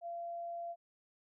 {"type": "tone", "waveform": "sine", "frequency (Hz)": 685, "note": "F5", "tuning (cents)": -34, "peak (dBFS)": -39, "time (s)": [0.01, 0.76], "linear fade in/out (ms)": 50, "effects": []}